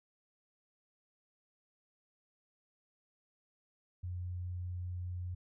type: tone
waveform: sine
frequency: 89.5 Hz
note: F2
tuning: 43 cents sharp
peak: -37 dBFS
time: 4.03-5.35 s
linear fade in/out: 10 ms
effects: none